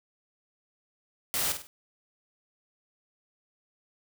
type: noise with echo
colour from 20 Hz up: white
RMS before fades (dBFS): -29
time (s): 1.34-1.52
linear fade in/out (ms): 0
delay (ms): 50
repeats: 3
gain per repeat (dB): -8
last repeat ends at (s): 1.67
effects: none